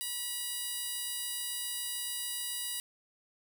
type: tone with high-pass filter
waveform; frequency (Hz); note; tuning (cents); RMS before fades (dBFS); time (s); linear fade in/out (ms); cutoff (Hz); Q
15% pulse; 967; B5; -37; -37; 0.01-2.8; 0; 5800; 0.54
effects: 11-bit